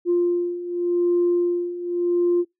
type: beating tone pair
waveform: sine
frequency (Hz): 349.2 / 350.07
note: F4 / F4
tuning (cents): 0 / +4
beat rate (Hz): 0.87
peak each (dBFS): -23 / -19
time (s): 0.05-2.45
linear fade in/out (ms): 50
effects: noise-tail reverb RT60 0.2 s tail -26 dB re dry + tanh soft clip ceiling -12 dBFS